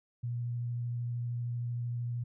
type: tone with vibrato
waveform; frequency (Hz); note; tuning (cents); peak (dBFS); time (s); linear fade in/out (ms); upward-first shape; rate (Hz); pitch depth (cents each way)
sine; 120; B2; -49; -32; 0.23-2.24; 10; triangle; 13; 13
effects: none